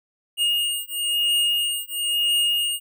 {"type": "beating tone pair", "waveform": "square", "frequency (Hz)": [2850, 2851], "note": ["F7", "F7"], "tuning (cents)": [34, 35], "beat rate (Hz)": 1, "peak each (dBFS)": -24, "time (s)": [0.37, 2.8], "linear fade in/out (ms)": 50, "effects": []}